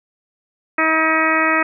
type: harmonic tone with a mistuned harmonic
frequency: 318.6 Hz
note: D#4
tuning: 41 cents sharp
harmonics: 1 / 2 / 3 / 4 / 5 / 6 / 7 / 8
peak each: -22 / -23 / -25 / -19 / -24 / -19 / -24 / -24 dBFS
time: 0.78-1.63 s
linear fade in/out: 5 ms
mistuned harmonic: 8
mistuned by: -22 cents
effects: none